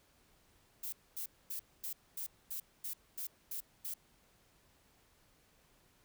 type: noise bursts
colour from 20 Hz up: violet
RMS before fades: -41 dBFS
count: 10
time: 0.83-3.94 s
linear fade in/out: 5 ms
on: 95 ms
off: 240 ms
effects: pink hiss -69 dBFS RMS until 6.04 s